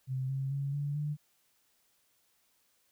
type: tone with pitch steps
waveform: sine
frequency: 130.81 / 135.03 / 139.39 / 143.89 / 148.54 Hz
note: C3 / C#3 / C#3 / D3 / D3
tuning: 0 / -45 / +10 / -35 / +20 cents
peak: -31 dBFS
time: 0.07-1.17 s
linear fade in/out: 50 ms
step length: 220 ms
effects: white hiss -72 dBFS RMS until 2.91 s